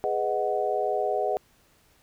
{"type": "chord", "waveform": "sine", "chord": "G# minor seventh", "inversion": "none", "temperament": "equal with one note detuned", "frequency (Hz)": [415.3, 497.3, 622.3, 740], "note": ["G#4", "B4", "D#5", "F#5"], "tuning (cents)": [0, 12, 0, 0], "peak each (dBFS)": [-29, -31, -29, -28], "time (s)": [0.04, 1.37], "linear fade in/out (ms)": 0, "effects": ["pink hiss -62 dBFS RMS until 2.02 s"]}